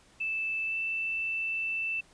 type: tone with pitch glide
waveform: sine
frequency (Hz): 2637 to 2657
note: E7 to E7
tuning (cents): 0 to +13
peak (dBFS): -29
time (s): 0.2-2.01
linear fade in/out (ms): 10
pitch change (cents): +13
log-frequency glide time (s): 0.66-0.75
effects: pink hiss -60 dBFS RMS until 2.13 s + resampled to 22050 Hz